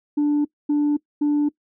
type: tone bursts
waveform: sine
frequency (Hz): 293.7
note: D4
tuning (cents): 0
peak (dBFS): -14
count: 3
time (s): 0.17-1.49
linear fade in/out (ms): 10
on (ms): 280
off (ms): 240
effects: noise-tail reverb RT60 0.1 s tail -22 dB re dry + tanh soft clip ceiling -15 dBFS